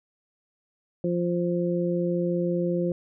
harmonic tone, 174.61 Hz, F3, in tune, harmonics 1 / 2 / 3, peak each -26 / -27 / -29 dBFS, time 1.04-2.92 s, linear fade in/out 2 ms, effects none

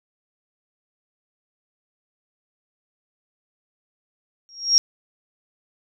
sine tone with exponential growth, 5588 Hz, F8, in tune, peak -8 dBFS, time 4.49-4.78 s, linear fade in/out 0 ms, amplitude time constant 61 ms, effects none

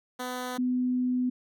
10% pulse / sine tone pair in turn, 250.8 / 250.8 Hz, B3 / B3, +27 / +27 cents, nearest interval unison, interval 0 cents, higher neither, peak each -24 dBFS, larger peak neither, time 0.19-0.58 / 0.58-1.3 s, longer second, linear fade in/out 10 ms, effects none

